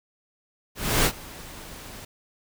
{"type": "noise with ADSR envelope", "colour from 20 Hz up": "pink", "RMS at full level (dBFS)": -19, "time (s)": [0.75, 2.05], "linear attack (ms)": 300, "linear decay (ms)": 67, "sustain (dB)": -22, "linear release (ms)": 4, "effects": []}